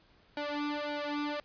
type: tone with flanger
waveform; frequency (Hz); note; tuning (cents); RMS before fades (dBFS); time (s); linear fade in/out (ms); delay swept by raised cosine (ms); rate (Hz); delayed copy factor
sawtooth; 293.7; D4; 0; -35; 0.37-1.4; 2; 1.3 to 2.6; 1.8; +1
effects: pink hiss -64 dBFS RMS until 1.44 s + resampled to 11025 Hz